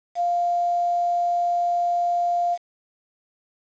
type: tone with quantisation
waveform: sine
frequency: 698.5 Hz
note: F5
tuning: in tune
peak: -19 dBFS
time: 0.15-2.58 s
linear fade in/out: 50 ms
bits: 7
effects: resampled to 16000 Hz